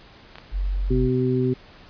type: clicks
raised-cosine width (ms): 0.3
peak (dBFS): -23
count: 2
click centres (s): 0.356 / 0.384
type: tone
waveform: sine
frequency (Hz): 46.55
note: F#1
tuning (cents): +11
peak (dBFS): -21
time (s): 0.51-1.1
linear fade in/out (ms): 50
type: harmonic tone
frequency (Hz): 127.4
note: C3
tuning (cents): -46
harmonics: 1 / 2 / 3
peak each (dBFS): -23 / -23 / -23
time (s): 0.9-1.54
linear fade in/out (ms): 10
effects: pink hiss -48 dBFS RMS until 1.89 s + resampled to 11025 Hz